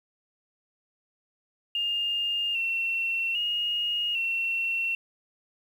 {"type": "tone with pitch steps", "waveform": "sine", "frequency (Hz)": [2821, 2712, 2862, 2715], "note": ["F7", "E7", "F7", "F7"], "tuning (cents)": [17, 49, 42, -50], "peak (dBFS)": -25, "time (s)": [1.75, 4.95], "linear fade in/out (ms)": 2, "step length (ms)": 800, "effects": ["9-bit"]}